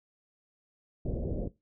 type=low-pass noise; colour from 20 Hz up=pink; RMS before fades=-33 dBFS; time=1.05-1.48 s; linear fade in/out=5 ms; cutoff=590 Hz; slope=48 dB/octave; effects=noise-tail reverb RT60 0.2 s tail -17 dB re dry